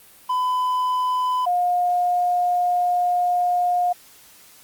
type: tone pair in turn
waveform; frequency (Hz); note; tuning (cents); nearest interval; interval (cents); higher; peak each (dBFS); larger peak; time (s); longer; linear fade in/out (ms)
triangle / sine; 1005 / 712.9; B5 / F5; +30 / +35; tritone; 595; first; -17; neither; 0.29-1.46 / 1.46-3.93; second; 10
effects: white hiss -49 dBFS RMS until 4.63 s + Opus 32 kbps